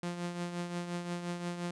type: tone with tremolo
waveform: sawtooth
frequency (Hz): 174.6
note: F3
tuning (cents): 0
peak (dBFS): -29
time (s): 0.03-1.71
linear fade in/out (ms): 2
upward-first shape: triangle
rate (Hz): 5.7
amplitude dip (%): 60
effects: resampled to 22050 Hz